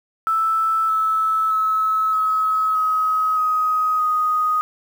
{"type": "tone with pitch steps", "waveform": "sine", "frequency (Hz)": [1318, 1305.9, 1293.9, 1282, 1270.2, 1258.5, 1246.9], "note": ["E6", "E6", "E6", "E6", "D#6", "D#6", "D#6"], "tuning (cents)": [-1, -17, -33, -49, 35, 19, 3], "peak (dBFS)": -16, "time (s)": [0.27, 4.61], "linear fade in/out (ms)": 0, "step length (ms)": 620, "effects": ["7-bit"]}